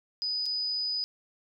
sine tone with dropouts, 4978 Hz, D#8, in tune, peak -28 dBFS, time 0.22-1.04 s, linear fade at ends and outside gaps 0 ms, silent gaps 0.457-0.462 s, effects none

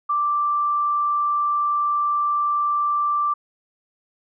sine tone, 1174.7 Hz, D6, in tune, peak -18 dBFS, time 0.09-3.34 s, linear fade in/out 10 ms, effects none

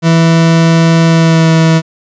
40% pulse tone with pitch glide, 164.81 to 162.17 Hz, E3 to E3, 0 to -28 cents, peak -4 dBFS, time 0.02-1.82 s, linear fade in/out 50 ms, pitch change -28 cents, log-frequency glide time 1.06-1.5 s, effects resampled to 16000 Hz

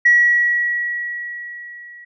sine tone with level ramp, 1923 Hz, B6, 47 cents flat, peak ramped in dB -7 to -37 dBFS, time 0.05-2.05 s, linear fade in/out 10 ms, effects tanh soft clip ceiling -3 dBFS

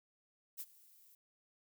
violet noise with ADSR envelope, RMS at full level -42 dBFS, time 0.57-1.15 s, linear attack 33 ms, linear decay 44 ms, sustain -22 dB, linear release 3 ms, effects none

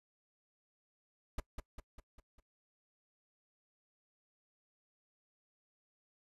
brown noise with echo, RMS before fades -33 dBFS, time 1.38-1.4 s, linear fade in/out 5 ms, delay 200 ms, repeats 5, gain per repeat -5 dB, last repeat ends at 2.4 s, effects noise-tail reverb RT60 0.1 s tail -22 dB re dry + resampled to 32000 Hz

